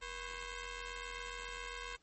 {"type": "ring-modulated tone", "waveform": "10% pulse", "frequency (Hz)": 523.3, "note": "C5", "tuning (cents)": 0, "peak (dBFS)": -31, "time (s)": [0.01, 1.97], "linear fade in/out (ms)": 20, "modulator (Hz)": 567, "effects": ["pink hiss -72 dBFS RMS until 2.02 s", "MP3 32 kbps"]}